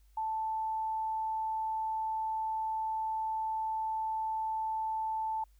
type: tone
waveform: sine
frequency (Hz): 880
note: A5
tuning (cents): 0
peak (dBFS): -31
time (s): 0.17-5.44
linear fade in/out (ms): 5
effects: added 50 Hz sine -59 dBFS peak until 5.59 s + white hiss -74 dBFS RMS until 5.59 s